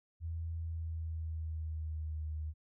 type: tone with pitch glide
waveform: sine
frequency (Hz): 82.41 to 77.34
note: E2 to D#2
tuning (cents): 0 to -10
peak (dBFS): -36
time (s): 0.2-2.54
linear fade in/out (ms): 50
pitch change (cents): -110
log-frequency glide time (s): 0.56-2.27
effects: none